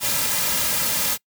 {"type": "noise with comb filter", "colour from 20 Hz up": "white", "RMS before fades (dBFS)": -22, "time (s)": [0, 1.18], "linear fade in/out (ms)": 50, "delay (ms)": 2.7, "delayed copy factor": -0.6, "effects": ["noise-tail reverb RT60 0.1 s tail -24 dB re dry"]}